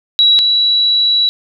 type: tone pair in turn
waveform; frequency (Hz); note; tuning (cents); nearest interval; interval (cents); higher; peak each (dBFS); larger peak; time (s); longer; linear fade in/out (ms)
sine; 3893 / 3918; B7 / B7; -26 / -15; unison; 11; second; -6 / -9; first; 0.19-0.39 / 0.39-1.29; second; 0
effects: none